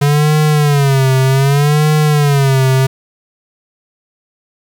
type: tone with vibrato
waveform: square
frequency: 141.9 Hz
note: C#3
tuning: 41 cents sharp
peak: -9 dBFS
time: 0.01-2.87 s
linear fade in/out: 10 ms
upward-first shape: sine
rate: 0.65 Hz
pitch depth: 130 cents each way
effects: 8-bit